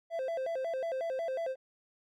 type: tone with vibrato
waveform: triangle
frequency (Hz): 591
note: D5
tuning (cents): +11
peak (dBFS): -30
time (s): 0.1-1.56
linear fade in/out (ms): 50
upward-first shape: square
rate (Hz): 5.5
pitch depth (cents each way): 210
effects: none